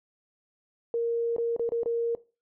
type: tone with dropouts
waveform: sine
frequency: 466.2 Hz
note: A#4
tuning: in tune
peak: -24 dBFS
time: 0.94-2.15 s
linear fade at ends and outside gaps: 1 ms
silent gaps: 1.364-1.382 / 1.564-1.595 / 1.691-1.72 / 1.833-1.859 s
effects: noise-tail reverb RT60 0.3 s tail -19 dB re dry